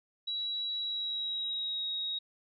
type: tone with pitch glide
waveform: sine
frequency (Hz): 3898 to 3785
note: B7 to A#7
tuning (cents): -23 to +26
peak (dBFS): -32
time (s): 0.27-2.19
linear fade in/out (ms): 10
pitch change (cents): -51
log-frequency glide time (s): 0.78-1.86
effects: none